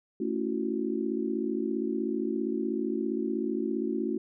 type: chord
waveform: sine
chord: F# minor seventh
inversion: first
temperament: just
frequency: 222 / 277.5 / 333 / 370 Hz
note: A3 / C#4 / E4 / F#4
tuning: +16 / +2 / +18 / 0 cents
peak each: -33 dBFS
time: 0.2-4.18 s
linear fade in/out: 5 ms
effects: none